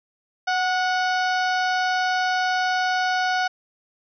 harmonic tone with a mistuned harmonic, 740 Hz, F#5, in tune, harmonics 1 / 2 / 3 / 4 / 5 / 6 / 7 / 8, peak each -22 / -24 / -34 / -35 / -38 / -36 / -37 / -41 dBFS, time 0.47-3.48 s, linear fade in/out 10 ms, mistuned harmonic 2, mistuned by -25 cents, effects none

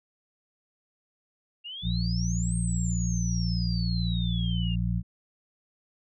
sine exponential two-way sweep, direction up then down, 2765 to 8550 to 2765 Hz, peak -36 dBFS, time 1.64-4.76 s, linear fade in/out 20 ms, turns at 2.56 s
harmonic tone, 58.27 Hz, A#1, in tune, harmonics 1 / 2 / 3, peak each -29 / -29 / -29 dBFS, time 1.82-5.03 s, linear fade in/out 50 ms
effects none

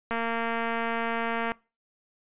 click train, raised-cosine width 0.5 ms, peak -15 dBFS, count 325, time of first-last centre 0.11-1.519 s, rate 230 Hz, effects noise-tail reverb RT60 0.3 s tail -23 dB re dry + resampled to 8000 Hz

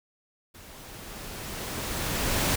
pink noise with level ramp, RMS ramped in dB -48 to -24 dBFS, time 0.54-2.56 s, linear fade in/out 10 ms, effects none

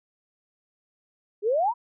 sine exponential sweep, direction up, 392 to 1006 Hz, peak -20 dBFS, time 1.42-1.74 s, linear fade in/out 50 ms, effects none

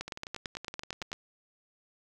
two click trains, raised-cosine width 0.2 ms, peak -23 / -18 dBFS, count 12 / 11, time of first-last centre 0.08-1.118 / 0.01-1.13 s, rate 10.6 / 8.93 Hz, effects none

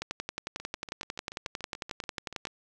two click trains, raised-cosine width 0.2 ms, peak -24 / -16 dBFS, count 14 / 28, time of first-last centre 0.6-2.471 / 0.02-2.452 s, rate 6.95 / 11.1 Hz, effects none

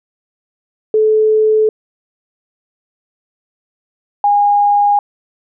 sine tone pair in turn, 433.3 / 818 Hz, A4 / G#5, -27 / -26 cents, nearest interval major seventh, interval 1101 cents, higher second, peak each -8 dBFS, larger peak neither, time 0.94-1.69 / 4.24-4.99 s, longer neither, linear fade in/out 2 ms, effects none

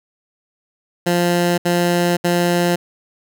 15% pulse tone bursts, 174.61 Hz, F3, in tune, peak -8 dBFS, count 3, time 1.06-2.76 s, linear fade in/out 10 ms, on 520 ms, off 70 ms, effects none

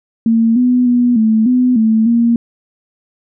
sine tone with pitch steps, 227.4 / 248.6 / 243.7 / 219.9 / 250.8 / 221.1 / 234 Hz, A#3 / B3 / B3 / A3 / B3 / A3 / A#3, -43 / +12 / -23 / -1 / +27 / +9 / +7 cents, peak -8 dBFS, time 0.26-2.36 s, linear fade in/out 2 ms, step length 300 ms, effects none

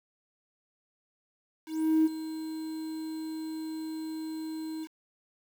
triangle tone with ADSR envelope, 316.6 Hz, D#4, 30 cents sharp, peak -16 dBFS, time 1.66-4.88 s, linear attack 390 ms, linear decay 30 ms, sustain -16 dB, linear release 52 ms, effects tanh soft clip ceiling -17 dBFS + 8-bit

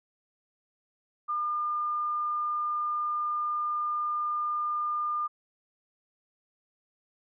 sine tone, 1206 Hz, D6, 46 cents sharp, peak -27 dBFS, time 1.28-5.28 s, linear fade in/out 20 ms, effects none

